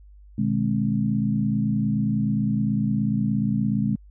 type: tone cluster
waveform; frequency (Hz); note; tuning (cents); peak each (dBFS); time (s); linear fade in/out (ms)
sine; 122.9 / 152.5 / 209.7 / 266.6; B2 / D#3 / G#3 / C4; -8 / -34 / +17 / +33; -27 / -28 / -22 / -30; 0.38-3.96; 5
effects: added 50 Hz sine -45 dBFS peak until 4.1 s